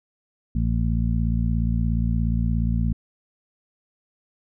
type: harmonic tone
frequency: 57 Hz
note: A#1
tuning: 38 cents flat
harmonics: 1 / 2 / 3 / 4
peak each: -22 / -25 / -27 / -28 dBFS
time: 0.55-2.93 s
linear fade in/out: 5 ms
effects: none